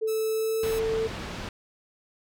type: tone with pitch glide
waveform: sine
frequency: 440 to 445.6 Hz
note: A4 to A4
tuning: 0 to +22 cents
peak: -24 dBFS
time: 0.01-1.08 s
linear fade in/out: 20 ms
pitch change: +22 cents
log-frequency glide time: 0.33-0.58 s
type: tone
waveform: 5% pulse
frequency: 1305 Hz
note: E6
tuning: 18 cents flat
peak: -26 dBFS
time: 0.07-0.8 s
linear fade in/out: 20 ms
type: low-pass noise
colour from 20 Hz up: pink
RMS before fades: -36 dBFS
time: 0.63-1.49 s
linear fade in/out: 2 ms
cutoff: 4300 Hz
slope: 12 dB/octave
effects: none